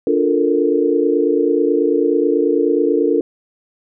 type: chord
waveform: sine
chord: Bb major seventh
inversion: first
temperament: just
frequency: 291.4 / 349.6 / 437 / 466.2 Hz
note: D4 / F4 / A4 / Bb4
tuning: -13 / +2 / -12 / 0 cents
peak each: -18 dBFS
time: 0.07-3.21 s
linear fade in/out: 2 ms
effects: none